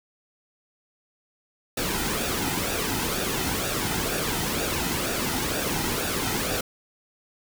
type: noise with flanger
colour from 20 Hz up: pink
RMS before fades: -27 dBFS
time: 1.77-6.61 s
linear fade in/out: 5 ms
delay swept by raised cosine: 0.95 to 1.81 ms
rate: 2.1 Hz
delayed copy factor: -0.55
effects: none